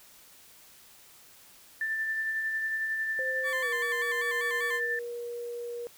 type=tone with tremolo; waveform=sine; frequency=1773 Hz; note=A6; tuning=13 cents sharp; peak=-27 dBFS; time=1.81-4.99 s; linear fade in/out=2 ms; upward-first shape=sine; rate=11 Hz; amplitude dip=30%
type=tone with pitch glide; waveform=sine; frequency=520 to 476.8 Hz; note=C5 to A#4; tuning=-11 to +39 cents; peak=-34 dBFS; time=3.19-5.87 s; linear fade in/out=0 ms; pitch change=-150 cents; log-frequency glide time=3.61-3.69 s
type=tone with vibrato; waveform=20% pulse; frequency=1090 Hz; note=C#6; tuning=29 cents flat; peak=-31 dBFS; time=3.43-4.81 s; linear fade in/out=50 ms; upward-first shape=square; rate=5.1 Hz; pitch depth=79 cents each way
effects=white hiss -55 dBFS RMS until 5.97 s